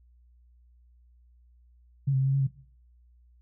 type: tone with pitch steps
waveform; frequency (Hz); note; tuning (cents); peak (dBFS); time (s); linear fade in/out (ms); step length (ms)
sine; 138.2 / 132.4 / 134.1 / 135.4 / 137.8 / 134.7; C#3 / C3 / C3 / C#3 / C#3 / C#3; -5 / +21 / +43 / -40 / -10 / -49; -21; 2.07-2.472; 10; 67
effects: noise-tail reverb RT60 0.5 s tail -17 dB re dry + added 60 Hz sine -56 dBFS peak until 3.41 s